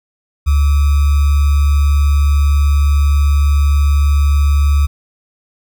sine tone with sample-and-hold, 71.7 Hz, D2, 41 cents flat, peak -8 dBFS, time 0.46-4.87 s, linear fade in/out 20 ms, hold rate 1225 Hz, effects none

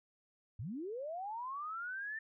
sine linear sweep, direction up, 87.31 to 1800 Hz, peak -39 dBFS, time 0.59-2.19 s, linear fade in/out 5 ms, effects none

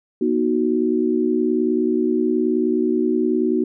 sine chord, B major, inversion none, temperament equal with one note detuned, 240.7 / 311.1 / 370 Hz, B3 / D#4 / F#4, -44 / 0 / 0 cents, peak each -21 / -21 / -20 dBFS, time 0.21-3.64 s, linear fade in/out 5 ms, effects none

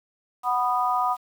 harmonic tone, 246.9 Hz, B3, in tune, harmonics 3 / 4 / 5, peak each -25 / -25 / -25 dBFS, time 0.43-1.17 s, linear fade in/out 50 ms, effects 8-bit

